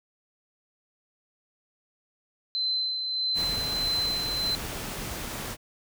sine tone with tremolo, 4067 Hz, C8, 50 cents flat, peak -24 dBFS, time 2.55-4.55 s, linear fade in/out 0 ms, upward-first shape sine, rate 1.6 Hz, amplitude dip 40%
pink noise, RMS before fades -35 dBFS, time 3.34-5.57 s, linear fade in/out 50 ms
effects none

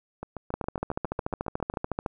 two click trains, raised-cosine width 1 ms, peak -21 / -14 dBFS, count 12 / 22, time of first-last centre 0.23-1.739 / 0.54-2.062 s, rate 7.29 / 13.8 Hz, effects none

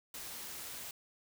white noise, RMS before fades -45 dBFS, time 0.14-0.91 s, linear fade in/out 2 ms, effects none

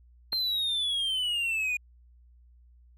triangle exponential sweep, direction down, 4186 to 2435 Hz, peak -25 dBFS, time 0.32-1.77 s, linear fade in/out 5 ms
click, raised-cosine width 0.5 ms, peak -24 dBFS, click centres 0.33 s
effects added 60 Hz sine -54 dBFS peak until 2.97 s

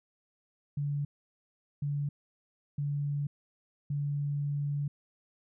sine tone bursts at uneven times, 143.9 Hz, D3, 35 cents flat, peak -29 dBFS, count 4, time 0.77-1.05 / 1.82-2.09 / 2.78-3.27 / 3.9-4.88 s, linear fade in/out 5 ms, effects none

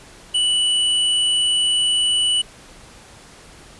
triangle tone with tanh clipping, 2960 Hz, F#7, in tune, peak -17 dBFS, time 0.34-2.42 s, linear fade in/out 10 ms, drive 18 dB, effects pink hiss -44 dBFS RMS until 3.79 s + resampled to 24000 Hz

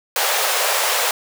pink high-pass noise, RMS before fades -19 dBFS, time 0.16-1.11 s, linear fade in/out 2 ms, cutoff 470 Hz, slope 48 dB/octave, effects none

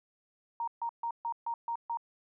sine tone bursts, 932.3 Hz, A#5, in tune, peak -31 dBFS, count 7, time 0.6-1.972 s, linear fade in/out 2 ms, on 76 ms, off 140 ms, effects none

